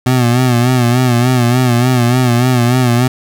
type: tone with vibrato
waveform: 25% pulse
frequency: 123.47 Hz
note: B2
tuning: in tune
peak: -5 dBFS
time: 0.06-3.08 s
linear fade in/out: 5 ms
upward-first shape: sine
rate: 3.4 Hz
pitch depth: 73 cents each way
effects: none